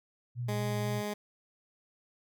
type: tone with vibrato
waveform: sine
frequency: 118.7 Hz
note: A#2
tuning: 32 cents sharp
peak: -32 dBFS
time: 0.35-1.03 s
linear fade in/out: 50 ms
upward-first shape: sine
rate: 4 Hz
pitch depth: 48 cents each way
type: tone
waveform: 15% pulse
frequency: 207.7 Hz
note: G#3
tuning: in tune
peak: -27 dBFS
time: 0.48-1.14 s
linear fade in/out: 10 ms
effects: none